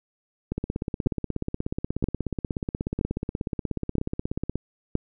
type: two click trains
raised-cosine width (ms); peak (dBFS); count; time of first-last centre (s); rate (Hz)
3; -14 / -9; 68 / 5; 0.52-4.556 / 1.07-4.953; 16.6 / 1.03
effects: none

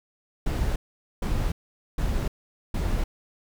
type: noise bursts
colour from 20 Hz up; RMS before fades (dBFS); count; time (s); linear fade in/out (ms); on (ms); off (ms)
brown; -25; 4; 0.46-3.04; 5; 300; 460
effects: none

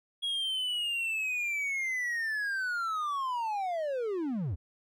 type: linear sweep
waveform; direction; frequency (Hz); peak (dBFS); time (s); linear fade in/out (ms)
triangle; down; 3322 to 69.3; -28; 0.22-4.56; 20
effects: none

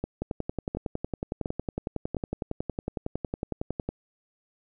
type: two click trains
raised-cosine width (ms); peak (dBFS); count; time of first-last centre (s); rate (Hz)
2; -16 / -16; 4 / 41; 0.04-2.168 / 0.22-3.89; 1.41 / 10.9
effects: none

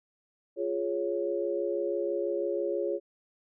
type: chord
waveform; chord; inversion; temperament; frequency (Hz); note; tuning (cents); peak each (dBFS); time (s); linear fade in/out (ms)
sine; Db major; first; equal; 349.2 / 415.3 / 554.4; F4 / Ab4 / Db5; 0 / 0 / 0; -32; 0.56-3; 50
effects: none

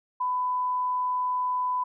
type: tone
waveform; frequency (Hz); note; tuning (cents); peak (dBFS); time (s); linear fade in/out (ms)
sine; 1000; B5; +21; -24; 0.2-1.84; 10
effects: none

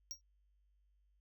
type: tone with exponential decay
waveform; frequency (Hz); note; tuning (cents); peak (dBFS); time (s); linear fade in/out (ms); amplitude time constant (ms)
square; 5630; F8; +13; -38; 0.11-0.21; 0; 20
effects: noise-tail reverb RT60 0.1 s tail -26 dB re dry + added 50 Hz sine -70 dBFS peak until 1.2 s

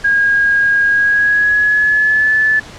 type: tone with pitch glide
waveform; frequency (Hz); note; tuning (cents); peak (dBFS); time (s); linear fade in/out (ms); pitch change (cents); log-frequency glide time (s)
sine; 1632 to 1739.1; G#6 to A6; -31 to -21; -9; 0.04-2.6; 10; +110; 0.86-2.33
effects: pink hiss -34 dBFS RMS until 2.78 s + low-pass 6000 Hz 12 dB/octave

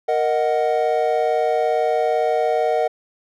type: chord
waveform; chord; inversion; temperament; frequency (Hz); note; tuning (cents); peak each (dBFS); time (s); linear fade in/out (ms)
triangle; D# minor; second; equal; 466.2 / 622.3 / 740; A#4 / D#5 / F#5; 0 / 0 / 0; -19; 0.08-2.88; 10
effects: none

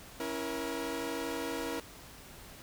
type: chord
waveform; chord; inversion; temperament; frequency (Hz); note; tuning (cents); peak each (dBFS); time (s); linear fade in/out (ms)
sawtooth; A# diminished; first; equal with one note detuned; 277.2 / 329.6 / 474; C#4 / E4 / A#4; 0 / 0 / +29; -36 / -35 / -34; 0.2-1.8; 2
effects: pink hiss -51 dBFS RMS until 2.62 s

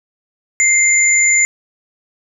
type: tone pair together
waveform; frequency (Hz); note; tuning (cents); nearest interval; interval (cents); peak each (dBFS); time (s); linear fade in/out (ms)
sine; 2093 / 7040; C7 / A8; 0 / 0; octave + major sixth; 2100; -12; 0.6-1.45; 0
effects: none

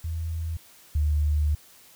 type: tone pair in turn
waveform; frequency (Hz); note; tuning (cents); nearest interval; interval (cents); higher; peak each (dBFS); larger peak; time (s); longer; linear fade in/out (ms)
sine; 81.7 / 74.73; E2 / D2; -15 / +31; major second; 154; first; -27 / -20; second; 0.04-0.57 / 0.95-1.55; second; 5
effects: white hiss -53 dBFS RMS until 1.95 s

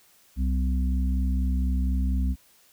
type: harmonic tone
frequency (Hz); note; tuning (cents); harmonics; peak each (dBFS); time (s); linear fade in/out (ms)
64.2; C2; -32; 1 / 3 / 4; -22 / -32 / -34; 0.36-2.36; 50
effects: white hiss -59 dBFS RMS until 2.72 s

